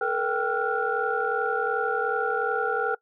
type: tone cluster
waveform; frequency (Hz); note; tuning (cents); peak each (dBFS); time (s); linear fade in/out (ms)
sine; 435.8 / 478.5 / 782 / 1369 / 1440; A4 / A#4 / G5 / F6 / F#6; -17 / +45 / -4 / -35 / -47; -29; 0.01-2.95; 5
effects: noise-tail reverb RT60 0.1 s tail -22 dB re dry + tanh soft clip ceiling -12 dBFS